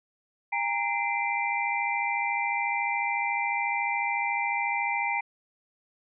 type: tone cluster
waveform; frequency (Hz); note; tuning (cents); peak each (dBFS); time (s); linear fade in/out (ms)
sine; 811 / 925 / 2059 / 2360; G#5 / A#5 / C7 / D7; -41 / -14 / -28 / +8; -31; 0.52-5.21; 10
effects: none